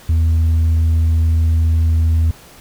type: tone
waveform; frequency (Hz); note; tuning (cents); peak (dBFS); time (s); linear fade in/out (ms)
sine; 81.2; E2; -26; -8; 0.09-2.31; 5
effects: tanh soft clip ceiling -10 dBFS + pink hiss -42 dBFS RMS until 2.6 s